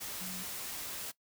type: tone in noise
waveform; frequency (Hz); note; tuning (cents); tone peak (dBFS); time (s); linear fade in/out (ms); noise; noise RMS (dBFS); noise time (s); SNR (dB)
sine; 185; F#3; 0; -44; 0.2-0.44; 20; white; -41; 0-1.12; -6
effects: noise-tail reverb RT60 0.1 s tail -19 dB re dry